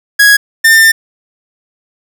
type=tone pair in turn; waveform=45% pulse; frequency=1661.2 / 1798.8 Hz; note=G#6 / A6; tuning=0 / +38 cents; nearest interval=minor second; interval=138 cents; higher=second; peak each=-3 dBFS; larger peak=neither; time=0.19-0.37 / 0.64-0.92 s; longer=second; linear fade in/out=10 ms; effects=none